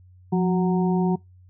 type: harmonic tone with a mistuned harmonic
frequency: 185 Hz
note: F#3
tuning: in tune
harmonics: 1 / 2 / 4 / 5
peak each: -19 / -25 / -31 / -33 dBFS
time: 0.32-1.16 s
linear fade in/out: 10 ms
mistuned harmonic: 1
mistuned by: -62 cents
effects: noise-tail reverb RT60 0.2 s tail -25 dB re dry + added 91 Hz sine -48 dBFS peak until 1.49 s